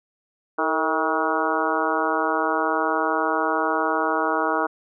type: harmonic tone with a mistuned harmonic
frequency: 159.6 Hz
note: D#3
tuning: 44 cents sharp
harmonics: 2 / 3 / 4 / 5 / 6 / 7 / 8 / 9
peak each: -28 / -28 / -28 / -28 / -28 / -28 / -28 / -28 dBFS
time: 0.58-4.67 s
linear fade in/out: 10 ms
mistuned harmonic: 3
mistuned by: -76 cents
effects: none